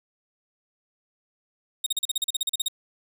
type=tone bursts; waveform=sawtooth; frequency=3729 Hz; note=A#7; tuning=in tune; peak=-19 dBFS; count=14; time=1.84-2.683 s; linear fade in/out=5 ms; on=24 ms; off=39 ms; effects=none